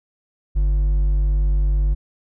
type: tone with hard clipping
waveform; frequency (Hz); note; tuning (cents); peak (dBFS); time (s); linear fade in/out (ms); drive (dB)
triangle; 49; G1; 0; -16; 0.55-1.95; 20; 7
effects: none

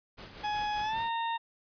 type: noise with tremolo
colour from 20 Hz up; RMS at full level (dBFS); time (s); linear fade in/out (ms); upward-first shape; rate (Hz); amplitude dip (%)
pink; -45; 0.17-1.1; 20; sine; 5.2; 50
type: tone with pitch glide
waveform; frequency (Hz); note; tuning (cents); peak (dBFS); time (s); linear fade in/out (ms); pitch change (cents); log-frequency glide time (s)
40% pulse; 839 to 920.2; G#5 to A#5; +17 to -23; -29; 0.43-1.38; 20; +160; 0.81-1.02
effects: resampled to 11025 Hz

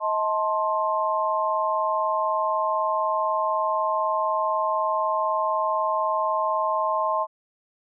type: chord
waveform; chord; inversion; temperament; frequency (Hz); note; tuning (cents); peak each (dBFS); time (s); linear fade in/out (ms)
sine; A diminished; second; just; 633.6 / 880 / 1056; Eb5 / A5 / C6; +31 / 0 / +16; -26 / -27 / -24; 0-7.27; 50
effects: none

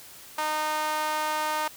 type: tone with high-pass filter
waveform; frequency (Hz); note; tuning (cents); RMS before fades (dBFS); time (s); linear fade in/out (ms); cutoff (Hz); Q
sawtooth; 307.2; D#4; -22; -28; 0.38-1.68; 5; 910; 2.4
effects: white hiss -47 dBFS RMS until 1.76 s

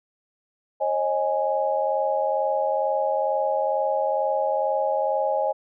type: chord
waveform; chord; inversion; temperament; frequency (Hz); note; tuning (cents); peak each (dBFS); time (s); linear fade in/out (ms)
sine; C# suspended second; none; equal with one note detuned; 540.1 / 622.3 / 830.6; C#5 / D#5 / G#5; -45 / 0 / 0; -25; 0.8-5.53; 20
effects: none

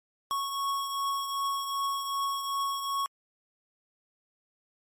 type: beating tone pair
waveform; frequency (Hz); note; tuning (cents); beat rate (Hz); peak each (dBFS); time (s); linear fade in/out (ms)
square; 1105 / 1107.6; C#6 / C#6; -6 / -2; 2.6; -30 / -39; 0.31-3.06; 0
effects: MP3 64 kbps

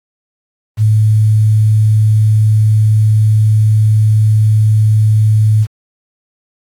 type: tone with quantisation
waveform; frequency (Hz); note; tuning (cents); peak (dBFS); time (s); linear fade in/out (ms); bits
sine; 108; A2; -32; -6; 0.77-5.67; 50; 6
effects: AAC 64 kbps

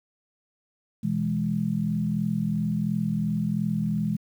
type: chord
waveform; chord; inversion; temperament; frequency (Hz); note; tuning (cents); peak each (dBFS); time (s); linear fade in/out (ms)
sine; E major; second; equal; 123.47 / 164.81 / 207.7; B2 / E3 / G#3; 0 / 0 / 0; -32 / -27 / -26; 1.03-4.17; 10
effects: 9-bit

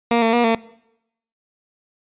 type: tone with pitch steps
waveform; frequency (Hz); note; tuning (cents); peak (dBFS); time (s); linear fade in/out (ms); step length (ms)
15% pulse; 234.5 / 226.5 / 239.1 / 227; A#3 / A#3 / A#3 / A#3; +11 / -50 / +44 / -46; -8; 0.11-0.55; 2; 110
effects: noise-tail reverb RT60 0.8 s tail -21 dB re dry + resampled to 8000 Hz

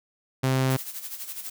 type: tone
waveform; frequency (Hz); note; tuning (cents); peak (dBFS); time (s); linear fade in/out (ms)
sawtooth; 131.4; C3; +8; -17; 0.43-0.77; 10
type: noise with tremolo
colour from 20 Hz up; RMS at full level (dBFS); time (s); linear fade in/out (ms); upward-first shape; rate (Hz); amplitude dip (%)
blue; -34; 0.7-1.5; 5; sine; 12; 65
effects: none

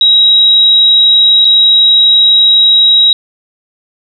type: tone with dropouts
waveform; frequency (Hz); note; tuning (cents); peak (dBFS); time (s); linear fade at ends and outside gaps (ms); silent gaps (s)
sine; 3833; A#7; +47; -3; 0.01-3.13; 2; 1.447-1.451
effects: none

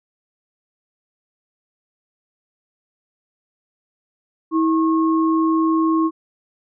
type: tone pair together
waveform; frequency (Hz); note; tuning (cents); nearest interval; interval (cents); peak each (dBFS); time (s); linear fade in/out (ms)
sine; 323 / 1086.4; E4 / C#6; -35 / -35; octave + major sixth; 2100; -15 / -22; 4.51-6.11; 50
effects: none

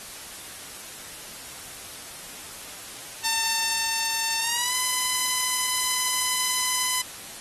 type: tone with pitch glide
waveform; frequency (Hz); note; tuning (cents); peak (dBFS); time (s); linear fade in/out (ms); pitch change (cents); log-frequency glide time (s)
5% pulse; 900 to 1010.2; A5 to B5; +39 to +39; -13; 3.24-7.02; 10; +200; 4.39-4.74
effects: white hiss -40 dBFS RMS until 7.4 s + AAC 32 kbps

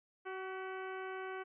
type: harmonic tone with a mistuned harmonic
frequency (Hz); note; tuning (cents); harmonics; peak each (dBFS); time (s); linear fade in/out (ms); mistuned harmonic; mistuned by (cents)
377.3; F#4; +34; 1 / 2 / 3 / 4 / 5 / 6 / 7 / 8; -43 / -48 / -49 / -48 / -55 / -55 / -61 / -62; 0.25-1.44; 20; 5; +50
effects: none

